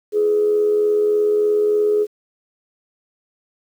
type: tone with amplitude modulation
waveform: sine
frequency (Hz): 420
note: G#4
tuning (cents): +19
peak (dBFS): -11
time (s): 0.12-2.07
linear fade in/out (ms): 50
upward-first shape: sine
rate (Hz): 83.3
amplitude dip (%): 45
effects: tanh soft clip ceiling -7 dBFS + 8-bit